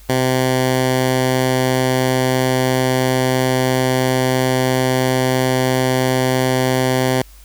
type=tone; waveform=10% pulse; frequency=129 Hz; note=C3; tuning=24 cents flat; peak=-6 dBFS; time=0.09-7.22 s; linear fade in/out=5 ms; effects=added 50 Hz sine -40 dBFS peak until 7.44 s + white hiss -48 dBFS RMS until 7.44 s